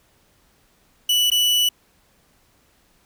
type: tone with dropouts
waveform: 40% pulse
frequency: 2960 Hz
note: F#7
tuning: in tune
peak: -15 dBFS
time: 1.09-1.69 s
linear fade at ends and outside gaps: 5 ms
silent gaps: 1.302-1.316 s
effects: pink hiss -60 dBFS RMS until 3.05 s